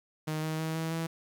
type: tone with pitch steps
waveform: sawtooth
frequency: 155.5 / 157.58 / 159.69 / 161.82 / 163.99 Hz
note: D#3 / D#3 / D#3 / E3 / E3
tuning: -1 / +22 / +45 / -32 / -9 cents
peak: -27 dBFS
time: 0.27-1.07 s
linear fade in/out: 10 ms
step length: 160 ms
effects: 10-bit